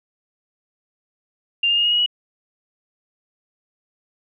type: tone with pitch steps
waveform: sine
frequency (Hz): 2794 / 2820 / 2846 / 2873 / 2899 / 2926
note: F7 / F7 / F7 / F7 / F#7 / F#7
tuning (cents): 0 / +16 / +32 / +48 / -36 / -20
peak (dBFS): -15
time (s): 1.63-2.062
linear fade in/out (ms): 5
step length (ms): 72
effects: none